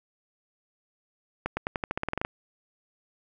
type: accelerating click train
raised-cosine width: 0.5 ms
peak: -13 dBFS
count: 13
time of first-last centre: 1.46-2.249 s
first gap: 110 ms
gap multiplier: 0.9
effects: none